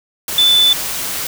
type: tone in noise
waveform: sine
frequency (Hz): 3503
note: A7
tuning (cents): -8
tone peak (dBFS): -8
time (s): 0.38-0.73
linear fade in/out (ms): 2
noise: white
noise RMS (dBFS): -22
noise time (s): 0.28-1.27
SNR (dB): +11
effects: none